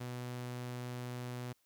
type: tone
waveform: sawtooth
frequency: 123.5 Hz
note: B2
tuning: in tune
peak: -36 dBFS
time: 0-1.53 s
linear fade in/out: 10 ms
effects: white hiss -75 dBFS RMS until 1.65 s